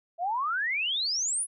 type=exponential sweep; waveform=sine; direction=up; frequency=655 to 10650 Hz; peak=-26 dBFS; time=0.18-1.47 s; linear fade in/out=50 ms; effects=none